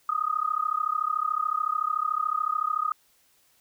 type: tone with amplitude modulation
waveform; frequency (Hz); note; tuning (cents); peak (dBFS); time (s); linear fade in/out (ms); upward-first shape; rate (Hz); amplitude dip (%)
sine; 1244.5; D#6; 0; -20; 0.09-2.92; 2; sine; 33.7; 95
effects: white hiss -64 dBFS RMS until 3.6 s